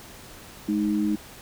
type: tone pair together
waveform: sine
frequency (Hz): 210.3 / 311.1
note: G#3 / D#4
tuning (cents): +22 / 0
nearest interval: perfect fifth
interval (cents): 678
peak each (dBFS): -24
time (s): 0.68-1.16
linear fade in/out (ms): 10
effects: pink hiss -45 dBFS RMS until 1.41 s